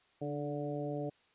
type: harmonic tone with a mistuned harmonic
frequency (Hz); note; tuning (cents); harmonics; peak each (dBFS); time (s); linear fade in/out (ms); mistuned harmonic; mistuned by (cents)
145.3; D3; -18; 1 / 2 / 3 / 4 / 5; -40 / -40 / -41 / -41 / -46; 0.21-1.1; 10; 2; +32
effects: white hiss -69 dBFS RMS until 1.34 s + resampled to 8000 Hz